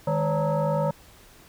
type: tone with frequency modulation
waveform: sine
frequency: 206.2 Hz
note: G#3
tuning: 12 cents flat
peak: -21 dBFS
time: 0.07-0.91 s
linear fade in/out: 5 ms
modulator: 362 Hz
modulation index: 2
effects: pink hiss -52 dBFS RMS until 1.48 s